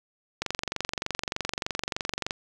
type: click train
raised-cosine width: 0.2 ms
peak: -11 dBFS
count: 45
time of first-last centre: 0.42-2.308 s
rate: 23.3 Hz
effects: 8-bit